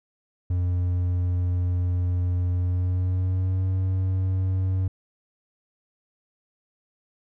triangle tone with pitch glide, 89.3 to 93.79 Hz, F2 to F#2, +39 to +24 cents, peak -19 dBFS, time 0.5-4.88 s, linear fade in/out 5 ms, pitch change +85 cents, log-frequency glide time 2.55-3.66 s, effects none

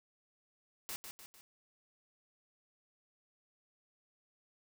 white noise with echo, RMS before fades -42 dBFS, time 0.89-0.96 s, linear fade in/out 0 ms, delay 150 ms, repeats 3, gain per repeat -6 dB, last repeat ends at 1.41 s, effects none

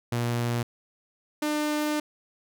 sawtooth tone pair in turn, 119.2 / 300.4 Hz, A#2 / D4, +39 / +39 cents, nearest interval octave + major third, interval 1600 cents, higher second, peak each -21 dBFS, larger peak neither, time 0.12-0.63 / 1.42-2 s, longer second, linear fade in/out 5 ms, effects none

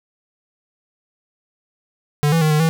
square tone with pitch steps, 147.2 / 164.7 / 155 / 152 / 162.3 Hz, D3 / E3 / D#3 / D#3 / E3, +4 / -1 / -6 / -40 / -27 cents, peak -14 dBFS, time 2.23-2.69 s, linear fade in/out 0 ms, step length 92 ms, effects none

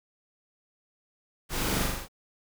pink noise with echo, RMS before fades -32 dBFS, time 1.49-1.88 s, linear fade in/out 50 ms, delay 41 ms, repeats 5, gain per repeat -2 dB, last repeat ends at 2.085 s, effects none

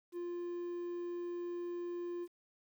triangle tone with quantisation, 349.2 Hz, F4, in tune, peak -36 dBFS, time 0.12-2.28 s, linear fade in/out 50 ms, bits 11, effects none

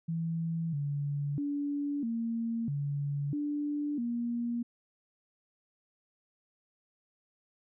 sine tone with pitch steps, 164.9 / 143.5 / 287.1 / 229.8 / 142.8 / 293 / 237 Hz, E3 / D3 / D4 / A#3 / D3 / D4 / A#3, +1 / -40 / -39 / -25 / -48 / -4 / +29 cents, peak -30 dBFS, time 0.08-4.63 s, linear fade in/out 10 ms, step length 650 ms, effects none

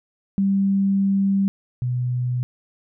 sine tone pair in turn, 196.1 / 124.22 Hz, G3 / B2, +1 / +10 cents, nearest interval minor sixth, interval 791 cents, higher first, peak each -16 / -20 dBFS, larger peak first, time 0.38-1.48 / 1.82-2.43 s, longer first, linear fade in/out 0 ms, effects none

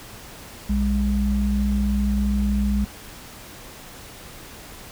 sine tone pair together, 60.59 / 203.8 Hz, B1 / G#3, -32 / -32 cents, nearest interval octave + major sixth, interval 2100 cents, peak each -21 / -21 dBFS, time 0.69-2.85 s, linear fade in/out 10 ms, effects pink hiss -41 dBFS RMS until 4.91 s

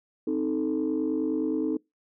sine chord, A diminished, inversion first, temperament equal, 261.6 / 311.1 / 440 Hz, C4 / Eb4 / A4, 0 / 0 / 0 cents, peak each -29 / -26 / -30 dBFS, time 0.27-1.77 s, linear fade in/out 5 ms, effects noise-tail reverb RT60 0.2 s tail -25 dB re dry + tanh soft clip ceiling -18 dBFS

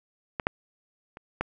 clicks, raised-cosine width 0.5 ms, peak -14 / -8 / -27 / -12 dBFS, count 4, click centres 0.398 / 0.469 / 1.171 / 1.41 s, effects none

